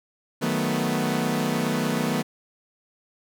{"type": "chord", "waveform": "sawtooth", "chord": "B dominant seventh", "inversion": "first", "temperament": "equal", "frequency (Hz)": [155.56, 185, 220, 246.9], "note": ["D#3", "F#3", "A3", "B3"], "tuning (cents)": [0, 0, 0, 0], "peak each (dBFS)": [-25, -26, -24, -23], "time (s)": [0.41, 2.23], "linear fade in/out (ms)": 20, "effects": []}